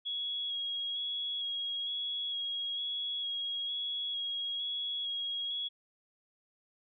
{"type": "tone with vibrato", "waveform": "sine", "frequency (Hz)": 3322, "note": "G#7", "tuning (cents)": 0, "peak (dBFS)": -33, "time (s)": [0.05, 5.69], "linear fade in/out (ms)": 20, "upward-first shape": "square", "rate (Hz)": 1.1, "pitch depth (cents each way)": 14, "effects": []}